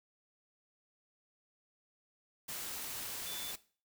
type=tone in noise; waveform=sine; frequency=3500 Hz; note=A7; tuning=10 cents flat; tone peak=-44 dBFS; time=3.26-3.52 s; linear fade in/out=10 ms; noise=white; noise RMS=-42 dBFS; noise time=2.48-3.56 s; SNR=-5 dB; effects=noise-tail reverb RT60 0.4 s tail -18 dB re dry